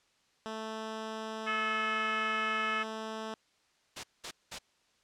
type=tone; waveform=10% pulse; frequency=220 Hz; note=A3; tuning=in tune; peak=-29 dBFS; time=0.46-3.34 s; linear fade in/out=0 ms
type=harmonic tone; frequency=432.1 Hz; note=A4; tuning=31 cents flat; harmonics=3 / 4 / 5 / 6 / 7; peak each=-33 / -36 / -39 / -39 / -42 dBFS; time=1.46-2.84 s; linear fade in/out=20 ms
type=noise bursts; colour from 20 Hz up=white; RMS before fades=-38 dBFS; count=3; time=3.96-4.588 s; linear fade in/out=10 ms; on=76 ms; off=200 ms
effects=white hiss -70 dBFS RMS until 5.03 s + low-pass 6000 Hz 12 dB/octave